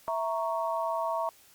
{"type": "chord", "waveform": "sine", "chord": "A# diminished", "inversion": "second", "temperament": "equal", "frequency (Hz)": [659.3, 932.3, 1108.7], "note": ["E5", "A#5", "C#6"], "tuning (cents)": [0, 0, 0], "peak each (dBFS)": [-31, -32, -34], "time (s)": [0.08, 1.29], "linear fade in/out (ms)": 0, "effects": ["white hiss -58 dBFS RMS until 1.54 s", "Opus 48 kbps"]}